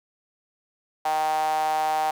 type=tone with high-pass filter; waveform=sawtooth; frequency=155.56 Hz; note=D#3; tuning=in tune; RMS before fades=-24 dBFS; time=1.05-2.11 s; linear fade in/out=5 ms; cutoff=790 Hz; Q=8.7; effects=none